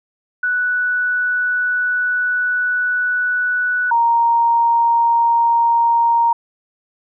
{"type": "tone pair in turn", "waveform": "sine", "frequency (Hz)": [1480, 932.3], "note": ["F#6", "A#5"], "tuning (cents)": [0, 0], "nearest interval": "minor sixth", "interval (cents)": 800, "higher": "first", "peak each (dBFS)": [-15, -11], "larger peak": "second", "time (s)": [[0.43, 3.91], [3.91, 6.33]], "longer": "first", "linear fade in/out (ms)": 5, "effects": []}